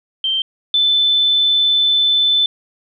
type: tone pair in turn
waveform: sine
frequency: 3135 / 3519 Hz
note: G7 / A7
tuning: -1 / 0 cents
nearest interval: major second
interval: 201 cents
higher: second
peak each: -15 / -11 dBFS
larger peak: second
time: 0.24-0.42 / 0.74-2.46 s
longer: second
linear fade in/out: 2 ms
effects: none